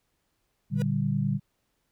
sine chord, G minor, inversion first, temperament equal, 116.54 / 146.83 / 196 Hz, Bb2 / D3 / G3, 0 / 0 / 0 cents, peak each -30 / -27 / -28 dBFS, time 0.7-1.4 s, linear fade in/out 50 ms
45% pulse tone with exponential growth, 486.4 Hz, B4, 26 cents flat, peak -30 dBFS, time 0.74-0.82 s, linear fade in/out 0 ms, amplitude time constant 17 ms
effects pink hiss -75 dBFS RMS until 1.91 s

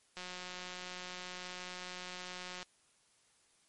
click train, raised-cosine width 0.2 ms, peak -27 dBFS, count 446, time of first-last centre 0.17-2.629 s, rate 181 Hz, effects white hiss -70 dBFS RMS until 3.68 s + MP3 48 kbps

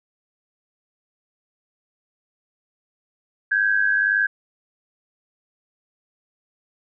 sine tone pair together, 1559.5 / 1661.2 Hz, G6 / G#6, -9 / 0 cents, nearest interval minor second, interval 109 cents, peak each -19 / -20 dBFS, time 3.51-4.27 s, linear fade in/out 10 ms, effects none

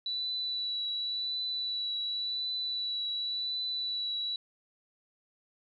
sine tone with vibrato, 3951 Hz, B7, in tune, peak -31 dBFS, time 0.06-4.36 s, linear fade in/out 2 ms, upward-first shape triangle, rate 0.91 Hz, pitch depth 20 cents each way, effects none

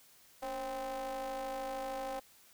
square ring-modulated tone, 127.1 Hz, C3, 50 cents flat, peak -35 dBFS, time 0.42-2.2 s, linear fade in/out 10 ms, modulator 662 Hz, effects white hiss -62 dBFS RMS until 2.53 s

